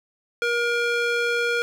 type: tone with band-pass filter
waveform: square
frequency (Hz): 474.6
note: A#4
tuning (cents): +31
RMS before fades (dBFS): -23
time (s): 0.42-1.62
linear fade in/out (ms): 0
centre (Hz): 1800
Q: 0.92
effects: 9-bit